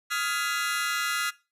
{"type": "chord", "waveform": "sawtooth", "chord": "F half-diminished seventh", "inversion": "third", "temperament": "just", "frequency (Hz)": [1257.2, 1396.9, 1676.3, 2012], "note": ["Eb6", "F6", "Ab6", "Cb7"], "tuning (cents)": [18, 0, 16, 32], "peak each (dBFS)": [-29, -26, -30, -30], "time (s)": [0.1, 1.31], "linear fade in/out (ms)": 20, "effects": ["noise-tail reverb RT60 0.3 s tail -20 dB re dry", "resampled to 32000 Hz"]}